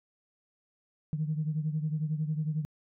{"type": "beating tone pair", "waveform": "sine", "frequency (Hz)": [152.3, 163.3], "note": ["D#3", "E3"], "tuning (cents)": [-37, -16], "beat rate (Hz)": 11, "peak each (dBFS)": [-29, -34], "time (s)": [1.13, 2.65], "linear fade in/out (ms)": 0, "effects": ["tanh soft clip ceiling -21 dBFS"]}